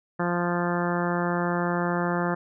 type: harmonic tone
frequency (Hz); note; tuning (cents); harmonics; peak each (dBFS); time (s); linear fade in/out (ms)
174.61; F3; 0; 1 / 2 / 3 / 4 / 5 / 6 / 7 / 8 / 9 / 10; -27 / -30 / -32 / -33 / -34 / -35 / -35 / -36 / -37 / -37; 0.19-2.35; 10
effects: none